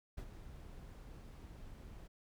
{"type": "noise with ADSR envelope", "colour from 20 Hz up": "brown", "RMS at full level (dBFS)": -43, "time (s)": [0.17, 2.08], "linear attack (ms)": 11, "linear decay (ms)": 62, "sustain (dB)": -9, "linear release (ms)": 18, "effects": []}